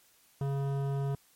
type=tone with hard clipping; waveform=sine; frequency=138.6 Hz; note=C#3; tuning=in tune; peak=-31 dBFS; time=0.41-1.15 s; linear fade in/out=2 ms; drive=14 dB; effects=white hiss -64 dBFS RMS until 1.35 s + MP3 64 kbps